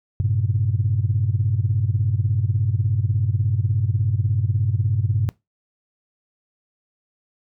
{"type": "tone cluster", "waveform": "sine", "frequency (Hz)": [97.3, 113.8, 133.8], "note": ["G2", "A#2", "C3"], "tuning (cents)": [-12, -41, 39], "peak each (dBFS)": [-20, -21, -25], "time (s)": [0.2, 5.29], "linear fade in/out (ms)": 0, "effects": ["noise-tail reverb RT60 0.2 s tail -22 dB re dry", "tanh soft clip ceiling -9 dBFS"]}